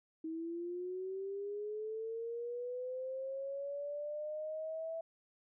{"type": "linear sweep", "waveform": "sine", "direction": "up", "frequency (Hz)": [317.9, 659.3], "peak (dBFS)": -38, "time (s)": [0.24, 5.01], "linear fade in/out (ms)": 5, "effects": []}